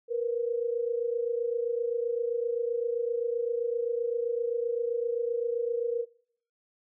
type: tone pair together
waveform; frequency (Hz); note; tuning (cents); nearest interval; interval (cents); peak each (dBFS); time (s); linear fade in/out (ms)
sine; 466.2 / 493.9; A#4 / B4; 0 / 0; minor second; 100; -28 / -32; 0.08-6.06; 50
effects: noise-tail reverb RT60 0.7 s tail -26 dB re dry